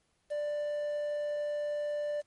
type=tone with quantisation; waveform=triangle; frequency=590 Hz; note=D5; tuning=8 cents sharp; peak=-29 dBFS; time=0.3-2.22 s; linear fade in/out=20 ms; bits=9; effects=pink hiss -74 dBFS RMS until 2.26 s + MP3 48 kbps